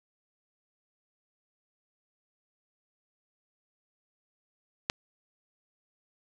click, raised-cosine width 0.2 ms, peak -9 dBFS, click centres 4.899 s, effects none

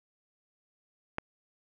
click, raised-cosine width 0.5 ms, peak -16 dBFS, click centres 1.184 s, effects none

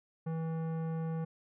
sine tone with tanh clipping, 162.3 Hz, E3, 27 cents flat, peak -35 dBFS, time 0.26-1.25 s, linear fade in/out 10 ms, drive 15 dB, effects none

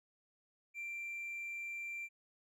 triangle tone, 2359 Hz, D7, 7 cents sharp, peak -38 dBFS, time 0.74-2.09 s, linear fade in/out 50 ms, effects tanh soft clip ceiling -35 dBFS

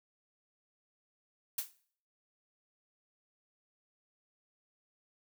blue noise with exponential decay, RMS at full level -30 dBFS, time 1.58-1.72 s, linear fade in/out 5 ms, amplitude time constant 29 ms, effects noise-tail reverb RT60 0.5 s tail -17 dB re dry

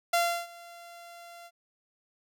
sawtooth tone with ADSR envelope, 688 Hz, F5, 26 cents flat, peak -18 dBFS, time 0.13-1.51 s, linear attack 7 ms, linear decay 330 ms, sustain -24 dB, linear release 50 ms, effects none

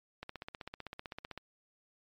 click train, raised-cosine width 0.3 ms, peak -26 dBFS, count 19, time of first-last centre 0.23-1.376 s, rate 15.7 Hz, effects MP3 64 kbps

